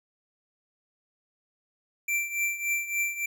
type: tone with tremolo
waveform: square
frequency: 2349 Hz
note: D7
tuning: in tune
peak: -24 dBFS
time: 2.08-3.26 s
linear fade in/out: 5 ms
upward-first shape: triangle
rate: 3.5 Hz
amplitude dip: 80%
effects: none